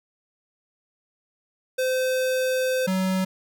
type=tone pair in turn; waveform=square; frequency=515 / 187.96 Hz; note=C5 / F#3; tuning=-28 / +28 cents; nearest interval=octave + perfect fourth; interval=1744 cents; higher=first; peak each=-22 dBFS; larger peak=neither; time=1.78-2.87 / 2.87-3.25 s; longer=first; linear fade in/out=10 ms; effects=none